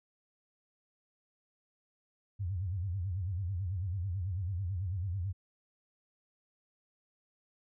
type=tone with vibrato; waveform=sine; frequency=92.6 Hz; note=F#2; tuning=2 cents sharp; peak=-32 dBFS; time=2.39-5.33 s; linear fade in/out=20 ms; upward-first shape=sine; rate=9.1 Hz; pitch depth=170 cents each way; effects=none